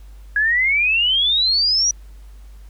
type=exponential sweep; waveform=sine; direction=up; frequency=1651 to 5890 Hz; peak=-14 dBFS; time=0.36-1.91 s; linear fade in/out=2 ms; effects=added 50 Hz sine -37 dBFS peak until 2.69 s + pink hiss -56 dBFS RMS until 2.69 s